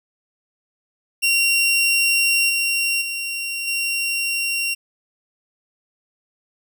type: tone with level steps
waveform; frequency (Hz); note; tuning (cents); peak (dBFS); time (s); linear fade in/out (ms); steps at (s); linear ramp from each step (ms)
sawtooth; 2752; F7; -26; -12 / -15 / -21 / -17; 1.22-4.75; 20; 2.49 / 3.01 / 3.67; 10
effects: none